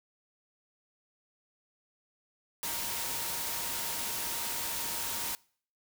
sine tone in noise, 932.3 Hz, A#5, in tune, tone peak -46 dBFS, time 2.63-5.35 s, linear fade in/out 0 ms, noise white, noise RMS -35 dBFS, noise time 2.63-5.35 s, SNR -14 dB, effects noise-tail reverb RT60 0.5 s tail -24 dB re dry

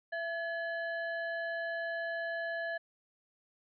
triangle ring-modulated tone, 1186 Hz, D6, 17 cents sharp, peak -29 dBFS, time 0.12-2.78 s, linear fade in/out 10 ms, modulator 517 Hz, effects resampled to 11025 Hz

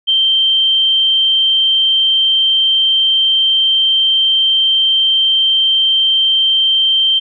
sine tone, 3136 Hz, G7, in tune, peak -9 dBFS, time 0.07-7.2 s, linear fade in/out 20 ms, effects none

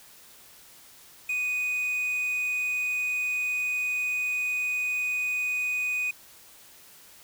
triangle tone with quantisation, 2487 Hz, D#7, 1 cent flat, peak -24 dBFS, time 1.29-6.11 s, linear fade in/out 5 ms, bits 8, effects white hiss -52 dBFS RMS until 7.23 s

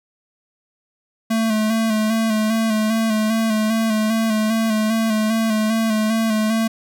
square tone with vibrato, 220 Hz, A3, in tune, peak -17 dBFS, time 1.3-6.68 s, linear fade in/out 10 ms, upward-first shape square, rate 2.5 Hz, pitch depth 33 cents each way, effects none

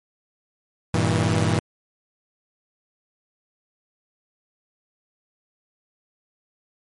sawtooth chord, E diminished, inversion first, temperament equal with one note detuned, 98 / 116.54 / 161.8 Hz, G2 / Bb2 / E3, 0 / 0 / -32 cents, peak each -19 dBFS, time 0.94-1.59 s, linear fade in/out 0 ms, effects MP3 48 kbps

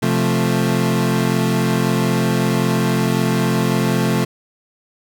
30% pulse chord, F major, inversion second, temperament equal, 130.81 / 174.61 / 220 Hz, C3 / F3 / A3, 0 / 0 / 0 cents, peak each -17 dBFS, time 0.02-4.25 s, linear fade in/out 10 ms, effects none

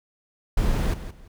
brown noise with echo, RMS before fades -21 dBFS, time 0.57-0.94 s, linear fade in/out 5 ms, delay 170 ms, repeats 2, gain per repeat -12 dB, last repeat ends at 1.28 s, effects none

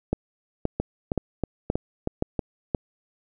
two click trains, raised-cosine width 2 ms, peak -9 / -11 dBFS, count 6 / 6, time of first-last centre 0.13-2.748 / 0.8-2.392 s, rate 1.91 / 3.14 Hz, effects none

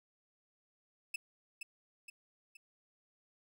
40% pulse tone with echo, 2618 Hz, E7, 13 cents flat, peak -34 dBFS, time 1.14-1.16 s, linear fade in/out 5 ms, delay 470 ms, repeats 3, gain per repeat -6 dB, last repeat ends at 2.57 s, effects none

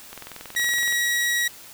click train, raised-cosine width 0.3 ms, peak -21 dBFS, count 18, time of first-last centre 0.13-0.924 s, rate 21.4 Hz
sawtooth tone, 1914 Hz, A#6, 45 cents sharp, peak -17 dBFS, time 0.56-1.48 s, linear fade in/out 5 ms
effects white hiss -44 dBFS RMS until 1.73 s

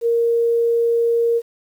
sine tone, 466.2 Hz, A#4, in tune, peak -14 dBFS, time 0.01-1.42 s, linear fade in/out 50 ms, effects 8-bit

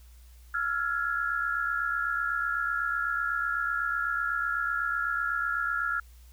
sine tone cluster, 1342 / 1410 / 1672 Hz, E6 / F6 / G#6, +31 / +16 / +11 cents, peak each -32 / -29 / -33 dBFS, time 0.54-6 s, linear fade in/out 5 ms, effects added 60 Hz sine -49 dBFS peak until 6.32 s + white hiss -62 dBFS RMS until 6.32 s

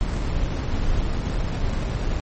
brown noise with sample-and-hold, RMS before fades -23 dBFS, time 0.01-2.2 s, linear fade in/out 0 ms, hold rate 3150 Hz, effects MP3 32 kbps

